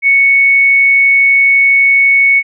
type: tone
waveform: sine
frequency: 2217 Hz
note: C#7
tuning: in tune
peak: -5 dBFS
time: 0.02-2.43 s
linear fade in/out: 50 ms
effects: none